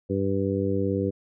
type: harmonic tone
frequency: 97.8 Hz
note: G2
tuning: 4 cents flat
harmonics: 1 / 2 / 3 / 4 / 5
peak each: -29 / -29 / -29 / -29 / -29 dBFS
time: 0.09-1.11 s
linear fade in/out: 20 ms
effects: none